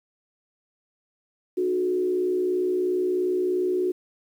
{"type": "tone with frequency modulation", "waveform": "sine", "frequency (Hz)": 365.1, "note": "F#4", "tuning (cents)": -23, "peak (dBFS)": -21, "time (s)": [1.57, 3.92], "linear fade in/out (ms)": 10, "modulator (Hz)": 63, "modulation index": 0.57, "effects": ["9-bit"]}